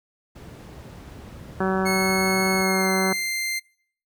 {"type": "noise", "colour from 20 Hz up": "brown", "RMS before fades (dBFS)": -36, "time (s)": [0.35, 2.63], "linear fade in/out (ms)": 10}
{"type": "harmonic tone", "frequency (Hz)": 189.4, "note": "F#3", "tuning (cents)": 41, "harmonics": [1, 2, 3, 4, 5, 6, 7, 8, 9], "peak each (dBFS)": [-24, -25, -31, -30, -32, -33, -33, -33, -36], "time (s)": [1.6, 3.13], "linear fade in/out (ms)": 5}
{"type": "tone with pitch glide", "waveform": "sawtooth", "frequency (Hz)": [2185, 2090], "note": ["C#7", "C7"], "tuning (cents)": [-26, -2], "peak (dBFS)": -21, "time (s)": [1.85, 3.6], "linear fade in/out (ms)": 20, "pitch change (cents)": -76, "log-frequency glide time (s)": [2.57, 2.91]}
{"effects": ["noise-tail reverb RT60 0.6 s tail -26 dB re dry", "high-pass 80 Hz 12 dB/octave"]}